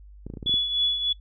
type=clicks; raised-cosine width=3 ms; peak=-23 dBFS; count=8; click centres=0.266 / 0.301 / 0.338 / 0.372 / 0.428 / 0.461 / 0.495 / 0.541 s
type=tone with tremolo; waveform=sine; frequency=3411 Hz; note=G#7; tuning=46 cents sharp; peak=-19 dBFS; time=0.46-1.13 s; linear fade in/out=10 ms; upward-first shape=triangle; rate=3.3 Hz; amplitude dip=65%
effects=noise-tail reverb RT60 0.1 s tail -21 dB re dry + added 50 Hz sine -44 dBFS peak until 1.2 s